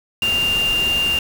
sine tone in noise, 2794 Hz, F7, in tune, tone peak -16 dBFS, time 0.22-1.19 s, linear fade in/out 2 ms, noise pink, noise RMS -28 dBFS, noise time 0.22-1.19 s, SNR +9 dB, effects none

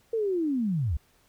sine linear sweep, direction down, 464.9 to 61.74 Hz, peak -24 dBFS, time 0.13-0.97 s, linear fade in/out 5 ms, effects pink hiss -64 dBFS RMS until 1.28 s

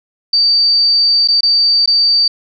sine tone with dropouts, 4623 Hz, D8, 28 cents flat, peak -8 dBFS, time 0.33-2.28 s, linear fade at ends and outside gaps 5 ms, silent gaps 1.276-1.284 / 1.408-1.43 / 1.86-1.875 s, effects none

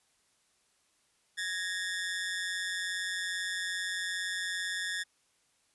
sawtooth ring-modulated tone, 1759 Hz, A6, 1 cent flat, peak -26 dBFS, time 1.37-5.04 s, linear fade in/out 20 ms, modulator 91.2 Hz, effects white hiss -71 dBFS RMS until 5.74 s + resampled to 24000 Hz

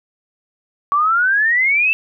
sine exponential sweep, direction up, 1127 to 2679 Hz, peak -12 dBFS, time 0.92-1.93 s, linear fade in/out 0 ms, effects none

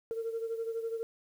sine beating tone pair, 453.3 / 465.3 Hz, A#4 / A#4, -48 / -3 cents, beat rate 12 Hz, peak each -33 / -39 dBFS, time 0.11-1.03 s, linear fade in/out 0 ms, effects tanh soft clip ceiling -27 dBFS + 10-bit

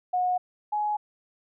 sine tone pair in turn, 727 / 840 Hz, F#5 / G#5, -31 / +19 cents, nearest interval minor third, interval 250 cents, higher second, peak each -22 / -24 dBFS, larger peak first, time 0.13-0.38 / 0.72-0.97 s, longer neither, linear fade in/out 10 ms, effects none

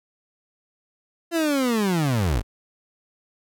30% pulse linear sweep, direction down, 343.9 to 43.65 Hz, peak -17 dBFS, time 1.31-2.43 s, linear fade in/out 50 ms, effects none

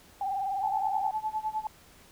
sine tone with vibrato, 784 Hz, G5, in tune, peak -28 dBFS, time 0.21-1.11 s, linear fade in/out 2 ms, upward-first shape triangle, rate 20 Hz, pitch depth 84 cents each way
sine tone with tremolo, 866 Hz, A5, 28 cents flat, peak -26 dBFS, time 0.63-1.67 s, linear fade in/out 2 ms, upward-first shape sine, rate 9.8 Hz, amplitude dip 90%
effects pink hiss -56 dBFS RMS until 2.11 s

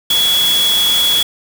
sine tone in noise, 3365 Hz, G#7, 22 cents sharp, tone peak -11 dBFS, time 0.1-1.23 s, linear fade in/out 5 ms, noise white, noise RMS -20 dBFS, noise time 0.1-1.23 s, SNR +6 dB, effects none

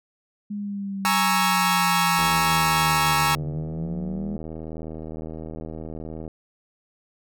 sine exponential two-way sweep, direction down then up, 206.8 to 145.4 to 206.8 Hz, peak -27 dBFS, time 0.5-4.37 s, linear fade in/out 10 ms, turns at 3.48 s
sawtooth chord, A# half-diminished seventh, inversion third, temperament equal, 830.6 / 932.3 / 1108.7 / 1318.5 Hz, G#5 / A#5 / C#6 / E6, 0 / 0 / 0 / 0 cents, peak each -21 dBFS, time 1.05-3.35 s, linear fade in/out 0 ms
click train, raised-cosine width 2 ms, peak -22 dBFS, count 326, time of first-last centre 2.19-6.278 s, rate 79.5 Hz
effects none

